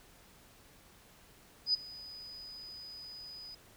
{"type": "tone with ADSR envelope", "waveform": "sine", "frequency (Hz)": 4978, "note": "D#8", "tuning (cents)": 0, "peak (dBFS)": -24, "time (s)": [1.66, 3.55], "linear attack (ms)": 79, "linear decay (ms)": 14, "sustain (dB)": -21, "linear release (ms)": 7, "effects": ["pink hiss -60 dBFS RMS until 3.76 s"]}